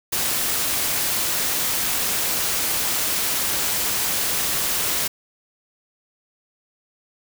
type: noise with amplitude modulation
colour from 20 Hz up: white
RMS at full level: -21 dBFS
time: 0.12-5.08 s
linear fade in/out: 10 ms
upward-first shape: sine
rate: 248 Hz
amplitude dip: 35%
effects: none